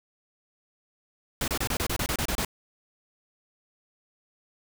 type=noise bursts; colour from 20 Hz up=pink; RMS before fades=-28 dBFS; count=11; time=1.41-2.449 s; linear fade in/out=2 ms; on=69 ms; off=28 ms; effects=none